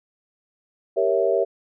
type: chord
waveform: sine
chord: G diminished seventh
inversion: none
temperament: equal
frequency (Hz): 392 / 466.2 / 554.4 / 659.3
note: G4 / Bb4 / Db5 / Fb5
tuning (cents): 0 / 0 / 0 / 0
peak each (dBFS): -23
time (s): 0.96-1.45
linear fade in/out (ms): 20
effects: none